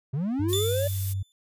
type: linear sweep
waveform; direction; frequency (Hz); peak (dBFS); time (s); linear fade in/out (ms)
triangle; up; 123.47 to 587.3; -23; 0.13-0.88; 10
type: tone with pitch glide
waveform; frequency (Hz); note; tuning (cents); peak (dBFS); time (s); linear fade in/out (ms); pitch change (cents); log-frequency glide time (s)
sine; 98 to 96.71; G2 to G2; 0 to -23; -26; 0.39-1.23; 10; -23; 0.71-0.87
type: noise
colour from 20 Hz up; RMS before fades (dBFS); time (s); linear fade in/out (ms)
violet; -33; 0.48-1.14; 20
type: tone with exponential decay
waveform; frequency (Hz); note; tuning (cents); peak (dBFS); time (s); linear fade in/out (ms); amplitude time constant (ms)
sawtooth; 3520; A7; 0; -22; 0.53-1.32; 0; 170
effects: resampled to 32000 Hz